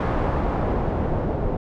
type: noise with low-pass filter sweep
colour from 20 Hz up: pink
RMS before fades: -23 dBFS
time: 0-1.57 s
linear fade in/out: 5 ms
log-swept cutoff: 1100 to 560 Hz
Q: 1
effects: none